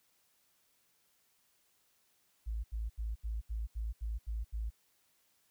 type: tone bursts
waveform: sine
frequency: 55 Hz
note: A1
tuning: in tune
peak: -34 dBFS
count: 9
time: 2.46-4.704 s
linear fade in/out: 20 ms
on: 180 ms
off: 78 ms
effects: white hiss -73 dBFS RMS until 5.5 s